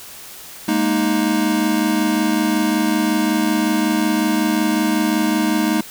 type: chord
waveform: square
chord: Ab suspended second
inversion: none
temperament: equal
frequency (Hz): 207.7 / 233.1 / 311.1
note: Ab3 / Bb3 / Eb4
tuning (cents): 0 / 0 / 0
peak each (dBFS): -22 / -22 / -19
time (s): 0.68-5.81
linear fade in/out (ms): 5
effects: white hiss -37 dBFS RMS until 5.9 s